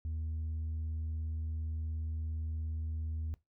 triangle tone with tanh clipping, 79.3 Hz, D#2, 33 cents sharp, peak -35 dBFS, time 0.05-3.34 s, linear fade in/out 0 ms, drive 7 dB, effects noise-tail reverb RT60 0.2 s tail -20 dB re dry

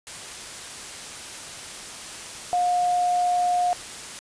sine tone in noise, 714 Hz, F5, 38 cents sharp, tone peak -19 dBFS, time 2.53-3.73 s, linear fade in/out 0 ms, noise white, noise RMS -37 dBFS, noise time 0.07-4.19 s, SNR +15 dB, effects resampled to 22050 Hz

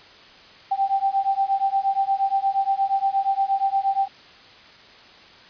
sine beating tone pair, 779 / 787.5 Hz, G5 / G5, -11 / +8 cents, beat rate 8.5 Hz, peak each -22 dBFS, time 0.71-4.08 s, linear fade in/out 10 ms, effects white hiss -47 dBFS RMS until 5.49 s + resampled to 11025 Hz

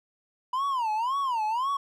triangle tone with vibrato, 979 Hz, B5, 15 cents flat, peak -23 dBFS, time 0.53-1.77 s, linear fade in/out 5 ms, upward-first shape sine, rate 1.9 Hz, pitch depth 240 cents each way, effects none

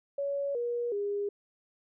sine tone with pitch steps, 562 / 478.1 / 406.7 Hz, C#5 / A#4 / G#4, +24 / +44 / -36 cents, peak -29 dBFS, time 0.18-1.29 s, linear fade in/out 5 ms, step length 370 ms, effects none

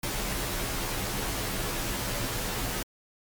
pink noise with comb filter, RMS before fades -31 dBFS, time 0.03-2.83 s, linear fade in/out 5 ms, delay 13 ms, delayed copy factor -0.9, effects MP3 96 kbps

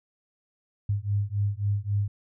sine beating tone pair, 100 / 103.7 Hz, G2 / G#2, +35 / -2 cents, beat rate 3.7 Hz, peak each -27 dBFS, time 0.89-2.08 s, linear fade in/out 5 ms, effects none

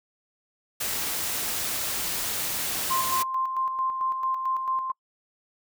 white noise, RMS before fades -29 dBFS, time 0.8-3.23 s, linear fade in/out 10 ms
sine tone with tremolo, 1049 Hz, C6, 4 cents sharp, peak -23 dBFS, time 2.9-4.92 s, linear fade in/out 10 ms, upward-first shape square, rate 4.5 Hz, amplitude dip 45%
effects noise-tail reverb RT60 0.1 s tail -26 dB re dry

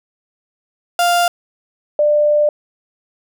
35% pulse / sine tone pair in turn, 698.5 / 594.7 Hz, F5 / D5, 0 / +22 cents, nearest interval minor third, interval 278 cents, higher first, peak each -10 dBFS, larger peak neither, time 0.99-1.28 / 1.99-2.49 s, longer second, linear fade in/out 2 ms, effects none

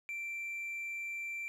sine tone with hard clipping, 2349 Hz, D7, in tune, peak -38 dBFS, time 0.09-1.48 s, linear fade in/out 0 ms, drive 2 dB, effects none

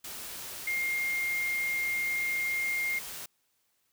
sine tone in noise, 2123 Hz, C7, 25 cents sharp, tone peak -28 dBFS, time 0.67-2.99 s, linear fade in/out 5 ms, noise white, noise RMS -41 dBFS, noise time 0.04-3.26 s, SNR +10 dB, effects white hiss -74 dBFS RMS until 3.92 s

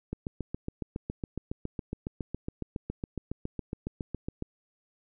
click train, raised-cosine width 3 ms, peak -20 dBFS, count 32, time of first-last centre 0.13-4.424 s, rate 7.22 Hz, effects none

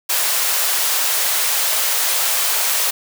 white high-pass noise, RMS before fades -18 dBFS, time 0.09-2.91 s, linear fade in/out 10 ms, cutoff 500 Hz, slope 24 dB/octave, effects none

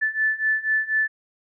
sine beating tone pair, 1748 / 1752.1 Hz, A6 / A6, -12 / -8 cents, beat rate 4.1 Hz, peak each -24 / -22 dBFS, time 0.01-1.08 s, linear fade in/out 20 ms, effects none

